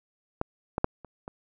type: clicks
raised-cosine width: 1 ms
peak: -13 / -13 / -7 / -29 / -24 dBFS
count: 5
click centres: 0.414 / 0.781 / 0.844 / 1.047 / 1.279 s
effects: none